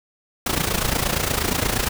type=noise with amplitude modulation; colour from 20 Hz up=pink; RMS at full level=-19 dBFS; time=0.46-1.89 s; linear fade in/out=5 ms; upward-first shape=sine; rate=28.5 Hz; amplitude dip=75%; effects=none